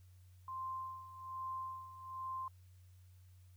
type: tone with tremolo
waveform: sine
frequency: 1046.5 Hz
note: C6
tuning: in tune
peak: -39 dBFS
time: 0.48-2.48 s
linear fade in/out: 2 ms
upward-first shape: sine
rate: 1.2 Hz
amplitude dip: 75%
effects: added 91 Hz sine -58 dBFS peak until 3.56 s + white hiss -75 dBFS RMS until 3.56 s